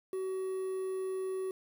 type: tone with quantisation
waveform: triangle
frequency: 378 Hz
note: F#4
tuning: 37 cents sharp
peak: -31 dBFS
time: 0.13-1.51 s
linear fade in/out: 2 ms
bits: 9
effects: none